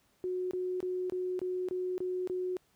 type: tone bursts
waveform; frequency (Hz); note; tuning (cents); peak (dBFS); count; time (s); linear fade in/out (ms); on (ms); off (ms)
sine; 365.8; F#4; -20; -31; 8; 0.24-2.568; 0; 270; 24
effects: pink hiss -70 dBFS RMS until 2.75 s + high-pass 60 Hz 12 dB/octave